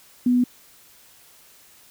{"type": "tone", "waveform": "sine", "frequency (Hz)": 246.9, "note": "B3", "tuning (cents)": 0, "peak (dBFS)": -15, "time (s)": [0.26, 0.44], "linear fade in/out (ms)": 5, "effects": ["white hiss -52 dBFS RMS until 1.9 s"]}